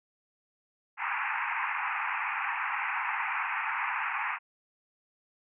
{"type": "band-pass noise", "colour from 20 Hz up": "pink", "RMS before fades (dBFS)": -32, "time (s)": [0.97, 4.39], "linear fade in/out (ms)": 50, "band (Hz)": [810, 2600], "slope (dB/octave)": 96, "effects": []}